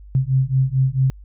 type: beating tone pair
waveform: sine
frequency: 130 / 134.5 Hz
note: C3 / C3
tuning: -11 / +48 cents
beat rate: 4.5 Hz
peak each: -18 dBFS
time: 0.15-1.1 s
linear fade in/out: 0 ms
effects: added 50 Hz sine -38 dBFS peak until 1.24 s